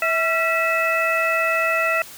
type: harmonic tone with a mistuned harmonic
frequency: 651 Hz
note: E5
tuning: 22 cents flat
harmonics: 1 / 2 / 3 / 4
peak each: -23 / -23 / -23 / -23 dBFS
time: 0.02-2.02 s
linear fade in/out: 2 ms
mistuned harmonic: 2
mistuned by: +71 cents
effects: white hiss -40 dBFS RMS until 2.17 s